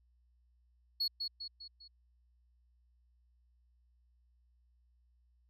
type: tone with echo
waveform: sine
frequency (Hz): 4356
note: C#8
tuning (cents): -31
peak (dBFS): -28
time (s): 1-1.08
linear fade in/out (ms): 10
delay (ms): 200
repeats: 4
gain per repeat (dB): -6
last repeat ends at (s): 1.88
effects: tanh soft clip ceiling -29 dBFS + added 60 Hz sine -67 dBFS peak until 5.49 s

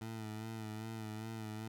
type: tone with vibrato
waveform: 20% pulse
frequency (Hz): 110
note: A2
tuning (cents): 0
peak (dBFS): -37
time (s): 0.01-1.68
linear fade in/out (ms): 5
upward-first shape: sine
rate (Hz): 2.5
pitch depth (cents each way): 41
effects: none

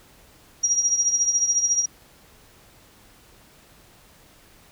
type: tone with tremolo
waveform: sine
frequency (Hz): 5710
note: F8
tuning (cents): +37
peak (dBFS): -15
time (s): 0.63-1.86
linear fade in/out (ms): 10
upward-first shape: triangle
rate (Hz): 14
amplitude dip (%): 75
effects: pink hiss -53 dBFS RMS until 4.71 s

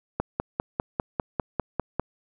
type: click train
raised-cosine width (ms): 1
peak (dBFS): -10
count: 10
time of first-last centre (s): 0.2-1.996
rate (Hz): 5.01
effects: none

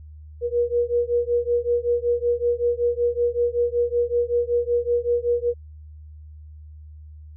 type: beating tone pair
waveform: sine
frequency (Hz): 476.6 / 481.9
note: A#4 / B4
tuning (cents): +38 / -43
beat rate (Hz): 5.3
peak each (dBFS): -22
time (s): 0.41-5.54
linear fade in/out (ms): 50
effects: added 76 Hz sine -39 dBFS peak until 7.36 s

